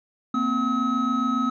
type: tone cluster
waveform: triangle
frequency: 233.2 / 260.4 / 1281 Hz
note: A#3 / C4 / E6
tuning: +1 / -8 / -50 cents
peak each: -24 / -23 / -23 dBFS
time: 0.34-1.5 s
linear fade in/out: 5 ms
effects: resampled to 16000 Hz